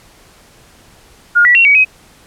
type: tone with pitch steps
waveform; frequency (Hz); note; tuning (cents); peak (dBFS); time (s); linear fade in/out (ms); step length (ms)
sine; 1424 / 1947 / 2733 / 2265 / 2530; F6 / B6 / F7 / C#7 / D#7; +33 / -25 / -38 / +37 / +28; -5; 1.35-1.85; 20; 100
effects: pink hiss -45 dBFS RMS until 2.26 s + low-pass 12000 Hz 12 dB/octave